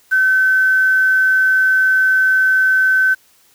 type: tone with quantisation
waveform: sine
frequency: 1529 Hz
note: G6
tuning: 44 cents flat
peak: -10 dBFS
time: 0.11-3.15 s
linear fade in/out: 20 ms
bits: 6
effects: white hiss -53 dBFS RMS until 3.54 s